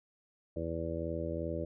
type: harmonic tone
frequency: 82.7 Hz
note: E2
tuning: 6 cents sharp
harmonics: 1 / 2 / 3 / 4 / 5 / 6 / 7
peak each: -40 / -42 / -45 / -40 / -45 / -41 / -40 dBFS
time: 0.56-1.65 s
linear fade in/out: 5 ms
effects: none